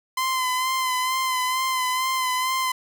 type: tone with vibrato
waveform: sawtooth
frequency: 1028 Hz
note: C6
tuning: 31 cents flat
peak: -18 dBFS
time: 0.17-2.72 s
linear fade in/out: 5 ms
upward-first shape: sine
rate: 2.2 Hz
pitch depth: 32 cents each way
effects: 10-bit